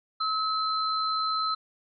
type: tone pair together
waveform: sine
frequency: 1289 / 4085 Hz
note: E6 / C8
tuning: -39 / -42 cents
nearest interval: octave + minor sixth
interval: 1997 cents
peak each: -26 / -31 dBFS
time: 0.2-1.55 s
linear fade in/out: 10 ms
effects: none